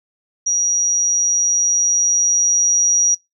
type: tone with level ramp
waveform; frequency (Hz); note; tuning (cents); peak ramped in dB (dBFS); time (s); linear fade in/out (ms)
sine; 5760; F#8; -47; -14 to -11; 0.46-3.15; 10
effects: noise-tail reverb RT60 0.2 s tail -26 dB re dry